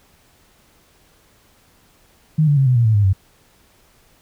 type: tone with pitch steps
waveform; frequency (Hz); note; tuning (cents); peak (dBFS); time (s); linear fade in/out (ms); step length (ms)
sine; 155.56 / 145.14 / 135.42 / 126.35 / 117.89 / 110 / 102.63 / 95.76; D#3 / D3 / C#3 / B2 / A#2 / A2 / G#2 / G2; 0 / -20 / -40 / +40 / +20 / 0 / -20 / -40; -11; 2.38-3.132; 10; 94
effects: pink hiss -55 dBFS RMS until 4.21 s